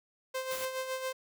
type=tone with tremolo; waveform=sawtooth; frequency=521 Hz; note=C5; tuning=7 cents flat; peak=-28 dBFS; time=0.34-1.13 s; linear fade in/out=10 ms; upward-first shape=sine; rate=7.2 Hz; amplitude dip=55%
type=noise; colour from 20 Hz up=white; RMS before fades=-41 dBFS; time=0.51-0.65 s; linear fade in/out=0 ms
effects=none